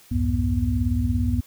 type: tone cluster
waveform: sine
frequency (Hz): 64 / 85.1 / 102.2 / 243.8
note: C2 / F2 / G#2 / B3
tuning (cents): -38 / -44 / -27 / -22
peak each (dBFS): -25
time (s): 0.11-1.41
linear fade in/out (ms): 10
effects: white hiss -52 dBFS RMS until 1.46 s